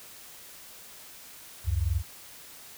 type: tone pair together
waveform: sine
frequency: 69.3 / 90.8 Hz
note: C#2 / F#2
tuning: 0 / -32 cents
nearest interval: perfect fourth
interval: 468 cents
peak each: -27 dBFS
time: 1.64-2.03 s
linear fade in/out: 50 ms
effects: white hiss -48 dBFS RMS until 2.77 s